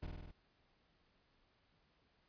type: noise with echo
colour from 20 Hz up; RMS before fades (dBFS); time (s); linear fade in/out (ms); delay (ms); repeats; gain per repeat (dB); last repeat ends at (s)
brown; -43; 0.02-0.07; 10; 49; 5; -2; 0.315
effects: pink hiss -75 dBFS RMS until 2.28 s + resampled to 11025 Hz